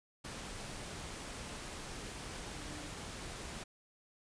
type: tone in noise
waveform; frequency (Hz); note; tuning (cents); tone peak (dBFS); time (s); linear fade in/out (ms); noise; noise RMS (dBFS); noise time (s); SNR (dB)
sine; 300.7; D4; +41; -50; 2.53-2.9; 10; pink; -45; 0.24-3.64; -8
effects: resampled to 22050 Hz